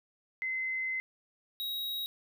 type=tone pair in turn; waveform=sine / square; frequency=2055 / 3815 Hz; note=C7 / A#7; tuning=-32 / +39 cents; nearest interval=major seventh; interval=1071 cents; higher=second; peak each=-31 / -34 dBFS; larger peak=first; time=0.42-1 / 1.6-2.06 s; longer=first; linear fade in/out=0 ms; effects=none